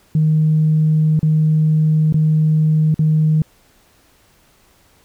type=tone with dropouts; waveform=sine; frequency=155.56 Hz; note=D#3; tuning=in tune; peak=-10 dBFS; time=0.15-3.42 s; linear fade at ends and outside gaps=2 ms; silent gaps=1.193-1.229 / 2.125-2.142 / 2.943-2.992 s; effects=tanh soft clip ceiling -6 dBFS + pink hiss -54 dBFS RMS until 5.04 s